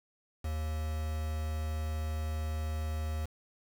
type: tone with quantisation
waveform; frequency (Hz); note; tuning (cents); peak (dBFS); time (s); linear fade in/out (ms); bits
triangle; 77.7; D#2; -2; -30; 0.44-3.26; 10; 7
effects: none